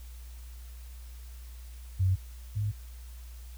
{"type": "tone pair in turn", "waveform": "sine", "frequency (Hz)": [93.6, 104.04], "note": ["F#2", "G#2"], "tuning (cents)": [20, 4], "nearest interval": "major second", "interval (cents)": 184, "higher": "second", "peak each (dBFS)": [-22, -27], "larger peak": "first", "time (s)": [[1.99, 2.16], [2.55, 2.72]], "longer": "neither", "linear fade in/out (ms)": 20, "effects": ["added 60 Hz sine -42 dBFS peak until 3.57 s", "white hiss -57 dBFS RMS until 3.57 s"]}